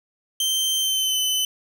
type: tone with pitch glide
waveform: sawtooth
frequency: 3123 to 3031 Hz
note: G7 to F#7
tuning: -7 to +41 cents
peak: -17 dBFS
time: 0.4-1.45 s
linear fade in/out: 2 ms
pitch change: -52 cents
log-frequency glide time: 0.79-1.19 s
effects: none